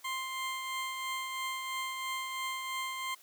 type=tone with tremolo; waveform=20% pulse; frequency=1050 Hz; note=C6; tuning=6 cents sharp; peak=-28 dBFS; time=0.04-3.15 s; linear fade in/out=10 ms; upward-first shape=triangle; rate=3 Hz; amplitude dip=40%; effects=white hiss -59 dBFS RMS until 3.22 s + high-pass 400 Hz 12 dB/octave